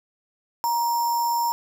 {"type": "tone with sample-and-hold", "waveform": "sine", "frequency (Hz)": 942, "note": "A#5", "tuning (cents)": 18, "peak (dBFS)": -20, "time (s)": [0.64, 1.52], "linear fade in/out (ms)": 0, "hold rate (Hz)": 6300, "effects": []}